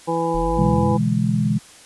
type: harmonic tone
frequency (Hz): 166.1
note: E3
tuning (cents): +13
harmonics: 1 / 2 / 3 / 5 / 6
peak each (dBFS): -27 / -25 / -23 / -24 / -28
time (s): 0.07-0.98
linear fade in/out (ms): 20
type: exponential sweep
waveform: sine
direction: up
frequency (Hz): 37.62 to 104.1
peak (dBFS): -24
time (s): 0.34-0.96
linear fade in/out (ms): 10
type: chord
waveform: sine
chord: E dominant seventh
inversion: second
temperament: equal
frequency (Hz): 123.47 / 146.83 / 164.81 / 207.7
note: B2 / D3 / E3 / G#3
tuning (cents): 0 / 0 / 0 / 0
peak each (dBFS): -22 / -26 / -22 / -20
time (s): 0.57-1.59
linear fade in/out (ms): 20
effects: white hiss -45 dBFS RMS until 1.85 s + resampled to 24000 Hz